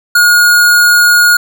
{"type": "tone", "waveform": "square", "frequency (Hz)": 1437, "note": "F6", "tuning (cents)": 49, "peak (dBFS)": -5, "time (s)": [0.15, 1.37], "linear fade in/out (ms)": 5, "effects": []}